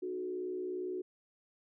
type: tone with frequency modulation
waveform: sine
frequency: 366.5 Hz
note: F#4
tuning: 16 cents flat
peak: -35 dBFS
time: 0.02-1.02 s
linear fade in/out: 10 ms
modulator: 62.5 Hz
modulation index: 0.66
effects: none